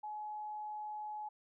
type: tone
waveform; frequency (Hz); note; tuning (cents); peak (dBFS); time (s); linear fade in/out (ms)
sine; 847; G#5; +34; -40; 0.03-1.29; 10
effects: none